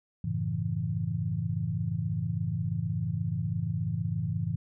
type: chord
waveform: sine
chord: F# minor seventh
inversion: none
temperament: equal with one note detuned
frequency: 93.52 / 110 / 138.59 / 164.81 Hz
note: F#2 / A2 / C#3 / E3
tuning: +19 / 0 / 0 / 0 cents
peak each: -36 / -32 / -35 / -32 dBFS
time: 0.24-4.56 s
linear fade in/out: 5 ms
effects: none